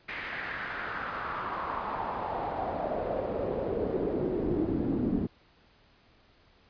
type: noise with band-pass filter sweep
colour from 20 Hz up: brown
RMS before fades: -32 dBFS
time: 0.08-5.27 s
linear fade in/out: 10 ms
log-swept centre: 2100 to 250 Hz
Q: 3.3
effects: pink hiss -62 dBFS RMS until 6.69 s + resampled to 11025 Hz